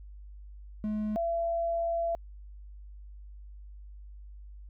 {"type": "tone pair in turn", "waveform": ["triangle", "sine"], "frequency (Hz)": [212.9, 674.3], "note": ["G#3", "E5"], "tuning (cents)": [43, 39], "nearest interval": "octave + minor sixth", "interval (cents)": 1996, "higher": "second", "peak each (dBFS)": -27, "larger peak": "neither", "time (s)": [[0.84, 1.16], [1.16, 2.15]], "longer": "second", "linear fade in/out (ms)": 0, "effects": ["added 50 Hz sine -44 dBFS peak until 4.69 s"]}